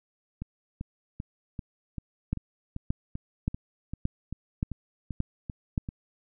two click trains, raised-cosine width 5 ms, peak -14 / -22 dBFS, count 7 / 15, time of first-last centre 2.33-5.778 / 0.42-5.889 s, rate 1.74 / 2.56 Hz, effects none

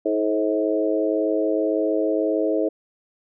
harmonic tone with a mistuned harmonic, 106.5 Hz, G#2, 44 cents sharp, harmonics 3 / 4 / 5 / 6, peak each -23 / -24 / -25 / -26 dBFS, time 0.05-2.69 s, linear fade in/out 10 ms, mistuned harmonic 4, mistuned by +19 cents, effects none

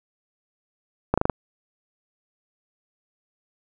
slowing click train, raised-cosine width 1 ms, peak -5 dBFS, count 5, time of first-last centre 1.14-1.297 s, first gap 36 ms, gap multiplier 1.06, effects none

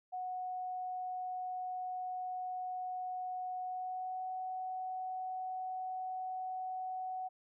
sine tone with pitch glide, 736 to 745 Hz, F#5 to F#5, -9 to +12 cents, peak -37 dBFS, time 0.12-7.29 s, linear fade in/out 20 ms, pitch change +21 cents, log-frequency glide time 3.62-4.25 s, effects none

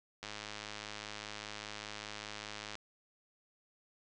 click train, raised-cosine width 0.2 ms, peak -25 dBFS, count 266, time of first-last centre 0.23-2.754 s, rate 105 Hz, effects resampled to 24000 Hz

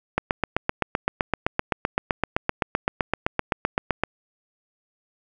click train, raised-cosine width 0.5 ms, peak -5 dBFS, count 31, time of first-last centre 0.18-4.036 s, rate 7.78 Hz, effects none

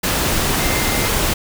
sine tone in noise, 2087 Hz, C7, 5 cents flat, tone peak -27 dBFS, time 0.59-1.09 s, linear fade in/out 10 ms, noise pink, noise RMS -18 dBFS, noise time 0.03-1.34 s, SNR -12 dB, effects none

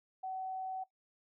sine tone, 755 Hz, F#5, 35 cents sharp, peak -37 dBFS, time 0.23-0.84 s, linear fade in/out 10 ms, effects noise-tail reverb RT60 0.1 s tail -17 dB re dry

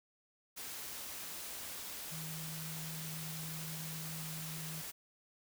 sine tone in noise, 158.7 Hz, D#3, 35 cents sharp, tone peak -44 dBFS, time 2.11-4.82 s, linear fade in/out 20 ms, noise white, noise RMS -45 dBFS, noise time 0.56-4.92 s, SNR -2 dB, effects none

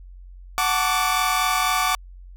sawtooth chord, D major seventh, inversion first, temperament equal with one note detuned, 740 / 880 / 1130.7 / 1174.7 Hz, F#5 / A5 / C#6 / D6, 0 / 0 / +34 / 0 cents, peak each -21 / -24 / -22 / -19 dBFS, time 0.58-1.95 s, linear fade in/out 0 ms, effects added 45 Hz sine -39 dBFS peak until 2.36 s

